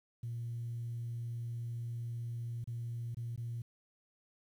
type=tone with dropouts; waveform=sine; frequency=117.7 Hz; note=A#2; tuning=17 cents sharp; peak=-36 dBFS; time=0.23-3.62 s; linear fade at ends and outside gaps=5 ms; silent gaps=2.642-2.674 / 3.146-3.169 / 3.361-3.376 s; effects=tanh soft clip ceiling -33 dBFS + 11-bit